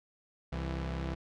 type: tone pair together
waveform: sawtooth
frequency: 65.92 / 166.1 Hz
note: C2 / E3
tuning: +14 / +13 cents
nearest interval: octave + major third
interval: 1599 cents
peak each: -31 / -35 dBFS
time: 0.52-1.15 s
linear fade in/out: 10 ms
effects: low-pass 4000 Hz 12 dB/octave